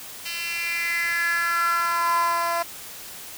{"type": "tone with high-pass filter sweep", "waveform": "10% pulse", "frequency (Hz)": 340, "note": "F4", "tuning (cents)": -46, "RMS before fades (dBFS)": -24, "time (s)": [0.25, 2.63], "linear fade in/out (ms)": 10, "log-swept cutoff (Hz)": [3100, 770], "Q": 5.4, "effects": ["white hiss -39 dBFS RMS until 3.37 s"]}